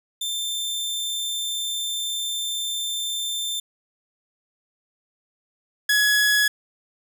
sawtooth tone pair in turn, 3569 / 1684.3 Hz, A7 / G#6, +24 / +24 cents, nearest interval octave + minor second, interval 1300 cents, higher first, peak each -22 / -13 dBFS, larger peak second, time 0.21-3.6 / 5.89-6.48 s, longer first, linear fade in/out 5 ms, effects none

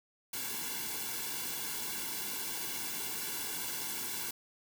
white noise with comb filter, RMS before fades -38 dBFS, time 0.33-4.31 s, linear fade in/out 5 ms, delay 1.6 ms, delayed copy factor -1, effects none

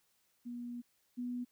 sine tone pair in turn, 241.1 / 245.5 Hz, B3 / B3, -41 / -10 cents, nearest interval unison, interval 31 cents, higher second, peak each -40 / -36 dBFS, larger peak second, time 0.45-0.82 / 1.17-1.45 s, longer first, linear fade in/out 20 ms, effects white hiss -75 dBFS RMS until 1.51 s

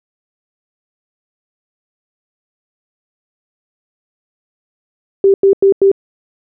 sine tone bursts, 392 Hz, G4, in tune, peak -5 dBFS, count 4, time 5.24-5.916 s, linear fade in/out 2 ms, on 100 ms, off 92 ms, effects none

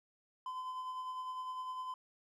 triangle tone with tremolo, 1021 Hz, C6, 43 cents flat, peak -36 dBFS, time 0.46-1.94 s, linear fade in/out 2 ms, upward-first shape sine, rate 9.9 Hz, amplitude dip 35%, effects none

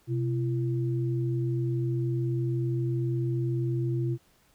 sine tone pair together, 127.21 / 339.6 Hz, C3 / F4, -48 / -48 cents, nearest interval octave + perfect fourth, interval 1700 cents, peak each -26 / -32 dBFS, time 0.07-4.18 s, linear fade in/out 50 ms, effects pink hiss -64 dBFS RMS until 4.54 s

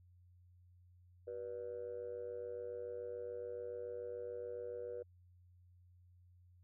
sine tone with amplitude modulation, 484.2 Hz, B4, 34 cents flat, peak -37 dBFS, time 1.27-5.03 s, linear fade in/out 10 ms, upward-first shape sine, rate 107 Hz, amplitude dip 90%, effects tanh soft clip ceiling -35 dBFS + added 89 Hz sine -62 dBFS peak until 6.63 s

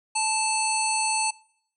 harmonic tone, 879 Hz, A5, 2 cents flat, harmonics 1 / 3 / 5 / 7 / 9 / 10, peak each -26 / -30 / -31 / -36 / -31 / -29 dBFS, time 0.15-1.31 s, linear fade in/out 10 ms, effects noise-tail reverb RT60 0.7 s tail -24 dB re dry

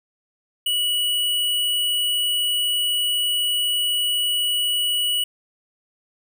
sine tone with hard clipping, 2934 Hz, F#7, 15 cents flat, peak -20 dBFS, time 0.66-5.24 s, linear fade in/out 5 ms, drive 18 dB, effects none

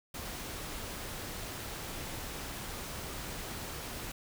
pink noise, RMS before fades -41 dBFS, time 0.14-4.12 s, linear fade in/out 5 ms, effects none

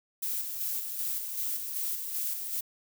violet noise with tremolo, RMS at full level -32 dBFS, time 0.22-2.61 s, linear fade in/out 10 ms, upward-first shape square, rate 2.6 Hz, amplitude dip 40%, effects none

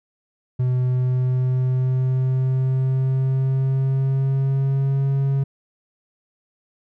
triangle tone with pitch glide, 126.4 to 137.05 Hz, B2 to C#3, +41 to -19 cents, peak -15 dBFS, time 0.59-5.44 s, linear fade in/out 10 ms, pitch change +140 cents, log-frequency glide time 0.84-5.08 s, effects none

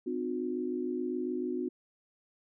sine tone cluster, 254.7 / 301.7 / 360.4 Hz, C4 / D4 / F#4, -46 / +47 / -45 cents, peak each -35 / -38 / -34 dBFS, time 0.06-1.69 s, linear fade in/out 10 ms, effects none

